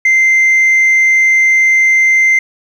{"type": "tone", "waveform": "sine", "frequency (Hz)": 2083, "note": "C7", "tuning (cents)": -8, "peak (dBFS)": -4, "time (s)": [0.05, 2.39], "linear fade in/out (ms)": 5, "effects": ["tanh soft clip ceiling -5 dBFS", "7-bit"]}